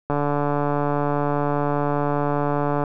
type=click train; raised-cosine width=1 ms; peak=-9 dBFS; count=398; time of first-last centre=0.1-2.838 s; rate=145 Hz; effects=none